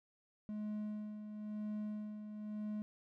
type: tone with tremolo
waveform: triangle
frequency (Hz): 211.4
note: G#3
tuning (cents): +31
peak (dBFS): -36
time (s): 0.49-2.82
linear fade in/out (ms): 0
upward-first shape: sine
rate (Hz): 0.99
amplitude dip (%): 55
effects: none

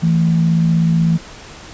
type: tone pair together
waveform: sine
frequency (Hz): 165.3 / 221.5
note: E3 / A3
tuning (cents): +5 / +12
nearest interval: perfect fourth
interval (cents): 507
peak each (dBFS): -11 / -21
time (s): 0.02-1.18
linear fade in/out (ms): 20
effects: pink hiss -36 dBFS RMS until 1.73 s + resampled to 16000 Hz

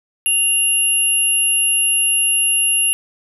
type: tone pair together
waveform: sine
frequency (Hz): 2794 / 11176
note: F7 / F9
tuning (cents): 0 / 0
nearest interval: 2 octaves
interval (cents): 2400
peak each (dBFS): -17 / -15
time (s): 0.26-2.93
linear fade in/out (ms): 0
effects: none

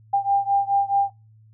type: beating tone pair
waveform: sine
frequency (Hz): 795 / 799.7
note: G5 / G5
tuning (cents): +24 / +34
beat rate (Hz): 4.7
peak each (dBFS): -20 / -22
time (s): 0.13-1.1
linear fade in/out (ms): 10
effects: noise-tail reverb RT60 0.3 s tail -25 dB re dry + added 109 Hz sine -49 dBFS peak until 1.53 s

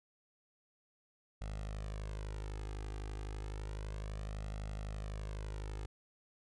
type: tone with flanger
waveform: sawtooth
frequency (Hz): 51.91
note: G#1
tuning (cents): 0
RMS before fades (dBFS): -42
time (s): 1.41-5.86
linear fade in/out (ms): 5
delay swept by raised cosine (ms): 1.5 to 2.5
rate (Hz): 0.31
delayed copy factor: +0.7
effects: resampled to 22050 Hz

